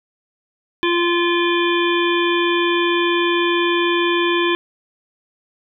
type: harmonic tone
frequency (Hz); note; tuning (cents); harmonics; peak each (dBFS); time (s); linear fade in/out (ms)
345.8; F4; -17; 1 / 3 / 5 / 7 / 9 / 10; -17 / -22 / -24 / -25 / -27 / -27; 0.83-4.55; 0
effects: none